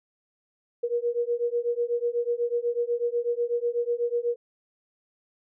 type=beating tone pair; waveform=sine; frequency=472.7 / 480.8 Hz; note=A#4 / B4; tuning=+24 / -46 cents; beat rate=8.1 Hz; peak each=-27 dBFS; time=0.83-4.36 s; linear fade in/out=10 ms; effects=none